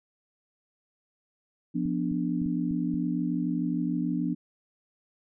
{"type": "chord", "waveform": "sine", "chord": "B diminished", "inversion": "second", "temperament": "equal", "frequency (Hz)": [174.61, 246.9, 293.7], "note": ["F3", "B3", "D4"], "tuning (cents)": [0, 0, 0], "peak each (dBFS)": -30, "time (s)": [1.74, 4.35], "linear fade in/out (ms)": 20}
{"type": "clicks", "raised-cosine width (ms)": 5, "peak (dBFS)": -29, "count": 6, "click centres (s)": [1.857, 2.116, 2.417, 2.461, 2.711, 2.941]}
{"effects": []}